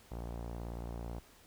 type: tone with low-pass filter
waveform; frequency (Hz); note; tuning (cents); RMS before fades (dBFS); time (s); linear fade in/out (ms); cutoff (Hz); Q
sawtooth; 58.27; A#1; 0; -42; 0.11-1.2; 10; 820; 1.5
effects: pink hiss -61 dBFS RMS until 1.46 s